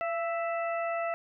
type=harmonic tone with a mistuned harmonic; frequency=660 Hz; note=E5; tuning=2 cents sharp; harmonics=1 / 2 / 3 / 4; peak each=-30 / -36 / -40 / -42 dBFS; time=0.01-1.14 s; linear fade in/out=0 ms; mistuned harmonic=1; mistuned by=+41 cents; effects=none